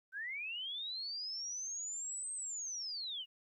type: linear two-way sweep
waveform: sine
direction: up then down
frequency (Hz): 1502 to 8372 to 2799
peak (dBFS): -39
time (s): 0.12-3.26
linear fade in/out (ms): 50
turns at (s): 2.33
effects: 13-bit